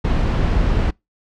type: noise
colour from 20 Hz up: brown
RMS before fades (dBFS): -17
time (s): 0.04-0.91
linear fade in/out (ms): 10
effects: noise-tail reverb RT60 0.2 s tail -26 dB re dry + low-pass 4000 Hz 12 dB/octave